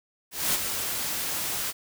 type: noise with ADSR envelope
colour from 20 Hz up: white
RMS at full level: -23 dBFS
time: 0.31-1.73 s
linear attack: 230 ms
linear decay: 25 ms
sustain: -7 dB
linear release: 36 ms
effects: none